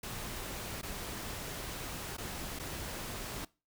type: noise with dropouts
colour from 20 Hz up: pink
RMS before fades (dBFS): -41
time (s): 0.03-3.45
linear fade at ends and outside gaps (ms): 5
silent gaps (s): 0.815-0.83 / 2.168-2.181 / 2.59-2.596
effects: noise-tail reverb RT60 0.3 s tail -22 dB re dry